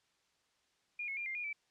sine tone with pitch steps, 2423 / 2184 / 2395 / 2104 / 2432 / 2315 Hz, D#7 / C#7 / D7 / C7 / D#7 / D7, -47 / -26 / +33 / +9 / -40 / -25 cents, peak -37 dBFS, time 0.99-1.53 s, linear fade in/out 5 ms, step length 90 ms, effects white hiss -75 dBFS RMS until 1.7 s + low-pass 6000 Hz 12 dB/octave

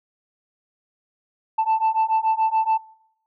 sine beating tone pair, 880 / 887 Hz, A5 / A5, 0 / +14 cents, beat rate 7 Hz, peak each -19 dBFS, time 1.58-2.78 s, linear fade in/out 10 ms, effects noise-tail reverb RT60 0.7 s tail -21 dB re dry + tanh soft clip ceiling -14 dBFS

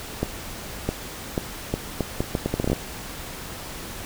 accelerating click train, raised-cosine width 2 ms, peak -9 dBFS, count 15, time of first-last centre 0.23-2.731 s, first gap 660 ms, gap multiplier 0.74, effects pink hiss -36 dBFS RMS until 4.05 s

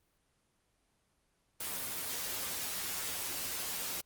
white noise with comb filter, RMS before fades -38 dBFS, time 1.6-4.01 s, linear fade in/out 5 ms, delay 11 ms, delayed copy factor +0.6, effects pink hiss -75 dBFS RMS until 4.05 s + Opus 24 kbps

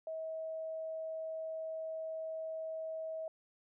sine tone, 641 Hz, E5, 49 cents flat, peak -38 dBFS, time 0.07-3.28 s, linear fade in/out 2 ms, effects none

